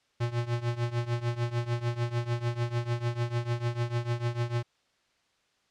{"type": "tone with tremolo", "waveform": "square", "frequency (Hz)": 119.1, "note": "A#2", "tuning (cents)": 38, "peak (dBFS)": -25, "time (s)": [0.2, 4.63], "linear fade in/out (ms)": 10, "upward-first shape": "triangle", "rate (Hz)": 6.7, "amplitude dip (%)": 90, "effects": ["white hiss -70 dBFS RMS until 5.7 s", "low-pass 5000 Hz 12 dB/octave"]}